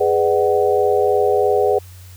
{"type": "chord", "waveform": "sine", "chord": "G# half-diminished seventh", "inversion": "none", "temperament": "just", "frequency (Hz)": [415.3, 498.4, 598, 747.5], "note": ["G#4", "B4", "D5", "F#5"], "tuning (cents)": [0, 16, 31, 17], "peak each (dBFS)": [-16, -18, -22, -20], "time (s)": [0, 1.79], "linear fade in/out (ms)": 10, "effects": ["added 91 Hz sine -37 dBFS peak until 2.16 s", "white hiss -47 dBFS RMS until 2.16 s"]}